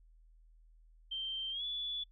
sine tone with pitch glide, 3136 to 3440 Hz, G7 to A7, 0 to -40 cents, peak -36 dBFS, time 1.11-2.04 s, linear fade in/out 10 ms, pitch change +160 cents, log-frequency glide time 1.51-1.64 s, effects noise-tail reverb RT60 0.1 s tail -23 dB re dry + added 40 Hz sine -59 dBFS peak until 2.11 s

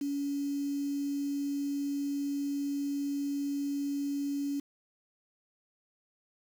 sine tone with quantisation, 282.5 Hz, C#4, 33 cents sharp, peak -30 dBFS, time 0.01-4.6 s, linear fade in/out 5 ms, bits 8, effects none

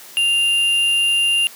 sine tone pair together, 2794 / 10559 Hz, F7 / E9, 0 / +2 cents, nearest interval octave + major seventh, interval 2302 cents, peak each -14 / -25 dBFS, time 0.17-1.47 s, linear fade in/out 0 ms, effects white hiss -40 dBFS RMS until 1.55 s + high-pass 200 Hz 12 dB/octave

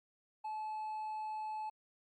sine tone with hard clipping, 863 Hz, A5, 34 cents flat, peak -39 dBFS, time 0.44-1.7 s, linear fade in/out 10 ms, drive 2 dB, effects Opus 48 kbps

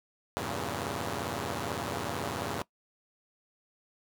5% pulse chord, E diminished seventh, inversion none, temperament equal, 82.41 / 98 / 116.54 / 138.59 Hz, E2 / G2 / Bb2 / Db3, 0 / 0 / 0 / 0 cents, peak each -27 dBFS, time 0.37-2.62 s, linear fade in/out 0 ms, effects noise-tail reverb RT60 0.1 s tail -20 dB re dry

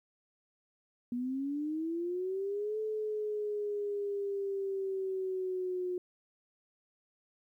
sine linear two-way sweep, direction up then down, 239.1 to 434.2 to 359.7 Hz, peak -32 dBFS, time 1.12-5.98 s, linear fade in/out 2 ms, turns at 2.79 s, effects 12-bit

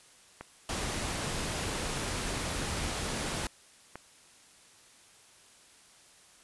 click train, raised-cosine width 0.5 ms, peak -25 dBFS, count 4, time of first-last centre 0.41-3.956 s, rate 0.846 Hz
pink noise, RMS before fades -34 dBFS, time 0.69-3.47 s, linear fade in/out 2 ms
effects white hiss -58 dBFS RMS until 6.43 s + resampled to 24000 Hz

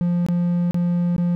triangle tone with dropouts, 174.61 Hz, F3, in tune, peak -15 dBFS, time 0.01-1.35 s, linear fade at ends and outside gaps 0 ms, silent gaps 0.264-0.286 / 0.71-0.744 / 1.164-1.181 s, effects none

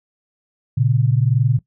sine tone pair together, 116.87 / 138.59 Hz, A#2 / C#3, +5 / 0 cents, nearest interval minor third, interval 295 cents, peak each -16 dBFS, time 0.77-1.59 s, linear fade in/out 10 ms, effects noise-tail reverb RT60 0.1 s tail -17 dB re dry

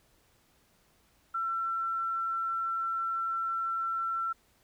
sine tone, 1347 Hz, E6, 37 cents sharp, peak -29 dBFS, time 1.34-4.33 s, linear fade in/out 10 ms, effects pink hiss -67 dBFS RMS until 4.63 s

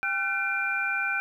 sine tone cluster, 799 / 1382 / 1522 / 2381 Hz, G5 / F6 / F#6 / D7, +33 / -19 / +48 / +23 cents, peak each -36 / -34 / -28 / -29 dBFS, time 0.03-1.2 s, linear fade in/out 0 ms, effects 10-bit

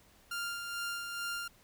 sawtooth tone with tremolo, 1396.9 Hz, F6, in tune, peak -31 dBFS, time 0.31-1.48 s, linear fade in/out 5 ms, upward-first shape sine, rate 2.3 Hz, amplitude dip 40%, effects pink hiss -63 dBFS RMS until 1.63 s

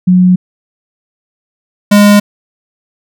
sine / square tone pair in turn, 182.1 / 205.5 Hz, F#3 / G#3, -27 / -18 cents, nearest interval major second, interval 209 cents, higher second, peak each -3 dBFS, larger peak neither, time 0.07-0.36 / 1.91-2.2 s, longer neither, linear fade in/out 10 ms, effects none

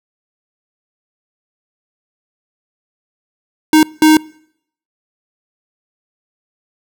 square tone bursts at uneven times, 311.1 Hz, D#4, in tune, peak -6 dBFS, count 2, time 3.73-3.83 / 4.02-4.17 s, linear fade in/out 2 ms, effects noise-tail reverb RT60 0.7 s tail -24 dB re dry

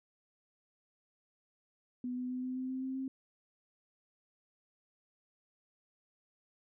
sine tone with pitch steps, 248.5 / 250.8 / 253.1 / 255.5 / 257.9 / 260.3 / 262.7 / 265.1 Hz, B3 / B3 / B3 / C4 / C4 / C4 / C4 / C4, +11 / +27 / +43 / -41 / -25 / -9 / +7 / +23 cents, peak -35 dBFS, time 2.04-3.08 s, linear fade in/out 2 ms, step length 130 ms, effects none

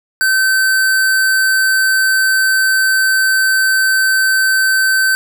square tone, 1540 Hz, G6, 31 cents flat, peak -11 dBFS, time 0.21-5.15 s, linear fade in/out 0 ms, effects none

